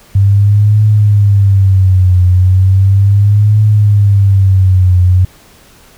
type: tone with vibrato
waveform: sine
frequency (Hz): 98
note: G2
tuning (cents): 0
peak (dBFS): -4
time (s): 0.15-5.25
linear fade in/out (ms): 5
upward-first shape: triangle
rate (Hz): 0.36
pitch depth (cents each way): 150
effects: pink hiss -42 dBFS RMS until 5.97 s